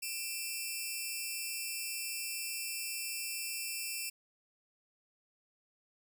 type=tone pair together; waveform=10% pulse; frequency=2381 / 2673 Hz; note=D7 / E7; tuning=+23 / +23 cents; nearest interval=major second; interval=200 cents; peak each=-34 / -29 dBFS; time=0.02-4.1 s; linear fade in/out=10 ms; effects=none